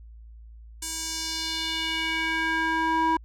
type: tone with band-pass filter sweep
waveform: square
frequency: 323.4 Hz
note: E4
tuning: 33 cents flat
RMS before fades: -27 dBFS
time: 0.82-3.17 s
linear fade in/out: 5 ms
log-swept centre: 8000 to 920 Hz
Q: 2.1
effects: added 56 Hz sine -43 dBFS peak until 3.24 s